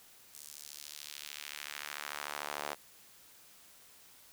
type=tone with high-pass filter sweep; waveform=sawtooth; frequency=73.5 Hz; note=D2; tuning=2 cents sharp; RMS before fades=-44 dBFS; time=0.33-2.75 s; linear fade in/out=20 ms; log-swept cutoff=8000 to 660 Hz; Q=1.1; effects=white hiss -59 dBFS RMS until 4.32 s